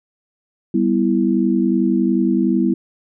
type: chord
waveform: sine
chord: E minor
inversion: first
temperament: equal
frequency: 196 / 246.9 / 329.6 Hz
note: G3 / B3 / E4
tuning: 0 / 0 / 0 cents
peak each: -18 dBFS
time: 0.74-2.74 s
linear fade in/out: 5 ms
effects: none